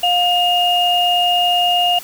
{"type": "tone pair together", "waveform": "sine", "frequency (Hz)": [710, 2840], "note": ["F5", "F7"], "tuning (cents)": [28, 28], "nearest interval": "2 octaves", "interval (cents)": 2400, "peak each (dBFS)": -15, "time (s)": [0.03, 1.99], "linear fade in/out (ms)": 5, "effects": ["white hiss -35 dBFS RMS until 2.03 s"]}